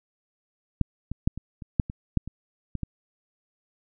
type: clicks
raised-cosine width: 5 ms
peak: -8 / -19 / -8 / -22 / -26 / -7 / -21 / -8 / -23 / -18 / -17 dBFS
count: 11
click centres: 0.813 / 1.116 / 1.275 / 1.376 / 1.622 / 1.798 / 1.899 / 2.173 / 2.276 / 2.753 / 2.833 s
effects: none